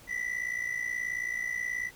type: ring-modulated tone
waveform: triangle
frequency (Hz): 1975.5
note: B6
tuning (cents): 0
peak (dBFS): -26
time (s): 0.07-1.91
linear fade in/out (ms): 50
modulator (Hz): 29.3
effects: pink hiss -54 dBFS RMS until 1.95 s